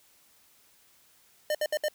square tone bursts, 605 Hz, D#5, 49 cents flat, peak -26 dBFS, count 4, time 1.5-1.884 s, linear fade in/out 2 ms, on 48 ms, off 64 ms, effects white hiss -62 dBFS RMS until 1.94 s

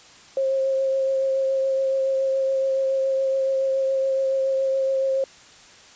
sine tone with vibrato, 535 Hz, C5, 38 cents sharp, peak -19 dBFS, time 0.37-5.24 s, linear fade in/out 2 ms, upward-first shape triangle, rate 7.1 Hz, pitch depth 16 cents each way, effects white hiss -48 dBFS RMS until 5.95 s + resampled to 16000 Hz

